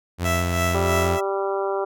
sawtooth tone with vibrato, 87.31 Hz, F2, in tune, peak -18 dBFS, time 0.18-1.19 s, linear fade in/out 50 ms, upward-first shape sine, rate 4.8 Hz, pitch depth 9 cents each way
15% pulse tone with tremolo, 659.3 Hz, E5, in tune, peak -15 dBFS, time 0.24-1.21 s, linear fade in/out 20 ms, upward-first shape sine, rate 3.1 Hz, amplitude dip 65%
harmonic tone, 196 Hz, G3, in tune, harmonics 2 / 3 / 4 / 5 / 6 / 7, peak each -24 / -28 / -30 / -32 / -34 / -35 dBFS, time 0.74-1.85 s, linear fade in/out 10 ms
effects none

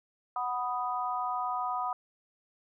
sine chord, B major, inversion second, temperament equal, 740 / 987.8 / 1244.5 Hz, F#5 / B5 / D#6, 0 / 0 / 0 cents, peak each -34 dBFS, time 0.36-1.93 s, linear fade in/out 2 ms, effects none

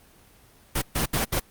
pink noise bursts at uneven times, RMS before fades -24 dBFS, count 4, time 0.75-0.82 / 0.95-1.06 / 1.13-1.25 / 1.32-1.4 s, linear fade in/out 10 ms, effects pink hiss -55 dBFS RMS until 1.5 s + Opus 24 kbps

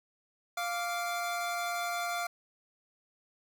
25% pulse tone pair together, 698.5 / 1166.1 Hz, F5 / D6, 0 / -13 cents, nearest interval major sixth, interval 887 cents, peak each -29 / -35 dBFS, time 0.57-2.27 s, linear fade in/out 5 ms, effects none

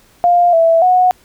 sine tone with pitch steps, 702 / 660 / 732 Hz, F5 / E5 / F#5, +9 / +2 / -19 cents, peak -7 dBFS, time 0.24-1.11 s, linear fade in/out 0 ms, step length 290 ms, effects pink hiss -50 dBFS RMS until 1.24 s

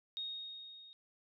sine tone with level ramp, 3729 Hz, A#7, in tune, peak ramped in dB -37 to -54 dBFS, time 0.17-0.93 s, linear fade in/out 0 ms, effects none

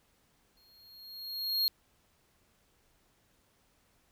square tone with exponential growth, 4266 Hz, C8, 33 cents sharp, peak -25 dBFS, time 0.57-1.68 s, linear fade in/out 0 ms, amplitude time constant 240 ms, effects pink hiss -70 dBFS RMS until 4.11 s

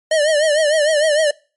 square tone with vibrato, 610 Hz, D#5, 34 cents flat, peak -13 dBFS, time 0.11-1.31 s, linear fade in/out 5 ms, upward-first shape triangle, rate 6.6 Hz, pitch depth 110 cents each way, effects noise-tail reverb RT60 0.4 s tail -25 dB re dry + MP3 48 kbps

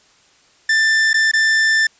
45% pulse tone with dropouts, 1775 Hz, A6, 15 cents sharp, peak -12 dBFS, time 0.69-1.87 s, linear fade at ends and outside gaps 5 ms, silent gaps 1.132-1.141 / 1.315-1.335 s, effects white hiss -53 dBFS RMS until 1.99 s + resampled to 16000 Hz

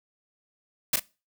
white noise with echo, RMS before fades -22 dBFS, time 0.93-0.96 s, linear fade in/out 5 ms, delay 37 ms, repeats 1, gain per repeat -7 dB, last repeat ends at 0.997 s, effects noise-tail reverb RT60 0.3 s tail -21 dB re dry

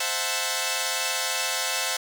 5% pulse chord, F# half-diminished seventh, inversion second, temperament equal, 523.3 / 659.3 / 740 / 880 Hz, C5 / E5 / F#5 / A5, 0 / 0 / 0 / 0 cents, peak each -19 dBFS, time 0-1.97 s, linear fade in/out 5 ms, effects none

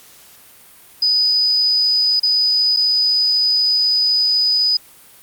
sine tone with dropouts, 4978 Hz, D#8, in tune, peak -12 dBFS, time 1.02-4.77 s, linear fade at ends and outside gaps 5 ms, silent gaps 2.197-2.231 / 2.764-2.769 s, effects white hiss -45 dBFS RMS until 5.22 s + Opus 48 kbps

